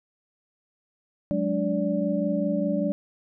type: tone cluster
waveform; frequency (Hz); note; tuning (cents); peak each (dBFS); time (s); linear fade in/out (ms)
sine; 183.9 / 209 / 290.5 / 580; F#3 / G#3 / D4 / D5; -10 / +11 / -19 / -22; -28; 1.31-2.92; 0
effects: none